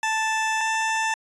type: tone pair in turn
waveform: 20% pulse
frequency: 880 / 886.1 Hz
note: A5 / A5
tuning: 0 / +12 cents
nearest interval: unison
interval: 12 cents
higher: second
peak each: -17 dBFS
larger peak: neither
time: 0.03-0.61 / 0.61-1.14 s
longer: first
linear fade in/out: 2 ms
effects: resampled to 22050 Hz